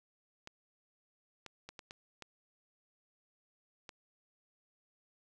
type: clicks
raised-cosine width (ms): 0.2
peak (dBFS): -29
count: 7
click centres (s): 0.474 / 1.463 / 1.69 / 1.792 / 1.909 / 2.223 / 3.892
effects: none